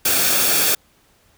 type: noise with comb filter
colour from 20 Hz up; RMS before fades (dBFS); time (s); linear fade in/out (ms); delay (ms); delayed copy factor
white; -17; 0.05-0.75; 5; 1; -0.5
effects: pink hiss -57 dBFS RMS until 1.37 s